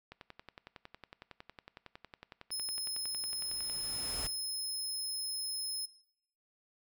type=click train; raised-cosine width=0.3 ms; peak=-31 dBFS; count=40; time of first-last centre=0.12-3.698 s; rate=10.9 Hz
type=tone; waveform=25% pulse; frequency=5170 Hz; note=E8; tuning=34 cents flat; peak=-30 dBFS; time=2.51-5.86 s; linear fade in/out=10 ms
type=noise with exponential growth; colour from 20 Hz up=pink; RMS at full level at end=-41 dBFS; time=2.52-4.27 s; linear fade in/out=1 ms; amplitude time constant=380 ms
effects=noise-tail reverb RT60 0.7 s tail -20 dB re dry